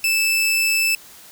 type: tone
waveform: sawtooth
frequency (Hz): 2633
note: E7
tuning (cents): -3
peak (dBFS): -13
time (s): 0.04-0.95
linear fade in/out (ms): 2
effects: white hiss -44 dBFS RMS until 1.31 s